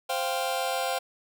sawtooth chord, C suspended fourth, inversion none, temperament just, 523.3 / 697.7 / 784.9 Hz, C5 / F5 / G5, 0 / -2 / +2 cents, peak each -27 dBFS, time 0.09-0.99 s, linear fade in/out 10 ms, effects none

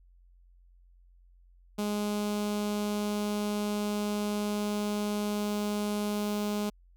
sawtooth tone with notch filter, 207.7 Hz, G#3, in tune, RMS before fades -31 dBFS, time 1.78-6.7 s, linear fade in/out 10 ms, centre 1800 Hz, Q 1.6, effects added 44 Hz sine -56 dBFS peak until 6.96 s

